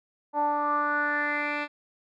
10% pulse tone with low-pass filter sweep, 293.7 Hz, D4, in tune, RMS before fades -27 dBFS, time 0.33-1.68 s, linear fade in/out 50 ms, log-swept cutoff 810 to 2800 Hz, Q 5.6, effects none

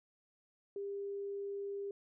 sine tone, 400 Hz, G4, 35 cents sharp, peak -38 dBFS, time 0.76-1.91 s, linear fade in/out 2 ms, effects none

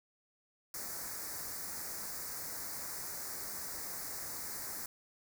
white band-stop noise, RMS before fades -42 dBFS, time 0.74-4.86 s, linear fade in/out 2 ms, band 2100 to 4500 Hz, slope 48 dB/octave, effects none

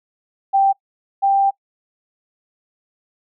sine tone pair in turn, 784 / 788.5 Hz, G5 / G5, 0 / +10 cents, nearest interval unison, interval 10 cents, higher second, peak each -11 / -12 dBFS, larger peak first, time 0.53-0.73 / 1.22-1.51 s, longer second, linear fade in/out 20 ms, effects noise-tail reverb RT60 0.1 s tail -23 dB re dry

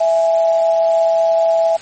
sine tone pair together, 659.3 / 831.6 Hz, E5 / G#5, 0 / +2 cents, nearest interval major third, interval 402 cents, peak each -11 / -21 dBFS, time 0-1.77 s, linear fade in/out 10 ms, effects white hiss -36 dBFS RMS until 1.81 s + MP3 32 kbps

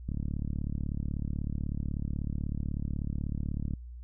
click train, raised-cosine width 5 ms, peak -21 dBFS, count 133, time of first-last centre 0.09-3.736 s, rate 36.2 Hz, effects added 60 Hz sine -41 dBFS peak until 4.03 s

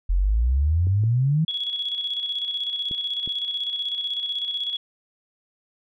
sine exponential sweep, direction up, 41.97 to 164.81 Hz, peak -17 dBFS, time 0.09-1.45 s, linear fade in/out 10 ms
clicks, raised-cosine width 3 ms, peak -24 dBFS, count 4, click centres 0.87 / 1.037 / 2.912 / 3.276 s
sine tone with tremolo, 3358 Hz, G#7, 18 cents sharp, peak -23 dBFS, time 1.48-4.77 s, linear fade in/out 2 ms, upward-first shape square, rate 16 Hz, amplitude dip 45%
effects none

